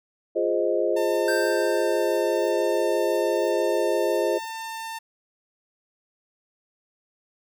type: chord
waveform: sine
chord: F minor seventh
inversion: none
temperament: equal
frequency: 349.2 / 415.3 / 523.3 / 622.3 Hz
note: F4 / Ab4 / C5 / Eb5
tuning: 0 / 0 / 0 / 0 cents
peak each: -26 dBFS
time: 0.35-4.39 s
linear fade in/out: 20 ms
type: tone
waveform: sawtooth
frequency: 899 Hz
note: A5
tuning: 37 cents sharp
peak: -28 dBFS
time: 0.96-4.99 s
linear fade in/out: 10 ms
type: tone with exponential decay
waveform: square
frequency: 1568 Hz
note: G6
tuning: in tune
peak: -25 dBFS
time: 1.28-2.99 s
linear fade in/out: 2 ms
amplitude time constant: 370 ms
effects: none